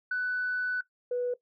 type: tone pair in turn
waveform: sine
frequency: 1493 / 491.4 Hz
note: F#6 / B4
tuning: +15 / -9 cents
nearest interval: octave + perfect fifth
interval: 1924 cents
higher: first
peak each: -26 dBFS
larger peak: neither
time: 0.11-0.81 / 1.11-1.34 s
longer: first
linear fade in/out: 5 ms
effects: noise-tail reverb RT60 0.1 s tail -17 dB re dry + tanh soft clip ceiling -23 dBFS